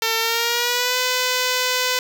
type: tone with pitch glide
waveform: 5% pulse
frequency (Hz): 451.5 to 503.9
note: A4 to B4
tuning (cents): +45 to +35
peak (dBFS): -7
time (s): 0.02-1.99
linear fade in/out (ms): 2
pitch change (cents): +190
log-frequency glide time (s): 0.19-0.97
effects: none